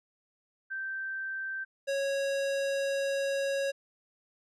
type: tone pair in turn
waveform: sine / square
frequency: 1560 / 551.5 Hz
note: G6 / C#5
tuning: -9 / -9 cents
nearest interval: octave + tritone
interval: 1800 cents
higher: first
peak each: -33 / -29 dBFS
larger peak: second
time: 0.7-1.65 / 1.87-3.72 s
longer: second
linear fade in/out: 20 ms
effects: low-pass 8000 Hz 12 dB/octave